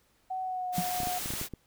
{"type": "tone with pitch glide", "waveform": "sine", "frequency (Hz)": [750, 724], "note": ["F#5", "F#5"], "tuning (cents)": [23, -38], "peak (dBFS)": -31, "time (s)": [0.3, 1.19], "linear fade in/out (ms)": 10, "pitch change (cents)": -61, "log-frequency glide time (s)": [0.41, 0.76]}
{"type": "noise", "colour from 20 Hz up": "white", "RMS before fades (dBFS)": -36, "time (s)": [0.72, 1.49], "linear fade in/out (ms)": 50}
{"type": "tone with exponential decay", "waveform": "sine", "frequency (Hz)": 177.2, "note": "F3", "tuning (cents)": 25, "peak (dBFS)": -23, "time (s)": [0.78, 0.87], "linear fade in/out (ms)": 2, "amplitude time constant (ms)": 18}
{"type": "clicks", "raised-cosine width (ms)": 3, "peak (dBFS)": -25, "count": 8, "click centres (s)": [1.003, 1.033, 1.072, 1.259, 1.305, 1.337, 1.414, 1.537]}
{"effects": ["pink hiss -68 dBFS RMS until 1.66 s"]}